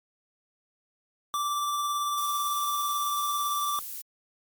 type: tone with tremolo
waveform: square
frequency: 1170 Hz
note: D6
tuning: 7 cents flat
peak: -26 dBFS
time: 1.34-3.79 s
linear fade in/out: 0 ms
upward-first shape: triangle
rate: 18 Hz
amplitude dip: 25%
type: noise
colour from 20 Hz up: violet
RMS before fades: -37 dBFS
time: 2.17-4.02 s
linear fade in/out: 10 ms
effects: MP3 96 kbps